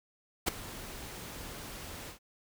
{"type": "noise with ADSR envelope", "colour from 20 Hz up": "pink", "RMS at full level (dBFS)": -26, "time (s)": [0.46, 2.19], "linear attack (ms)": 21, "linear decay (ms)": 11, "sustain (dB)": -18, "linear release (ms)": 110, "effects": []}